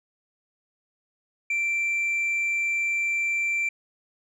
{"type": "tone", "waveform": "sine", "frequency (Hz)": 2349, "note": "D7", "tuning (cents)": 0, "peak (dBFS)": -20, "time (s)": [1.5, 3.69], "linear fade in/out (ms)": 5, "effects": ["tanh soft clip ceiling -22 dBFS"]}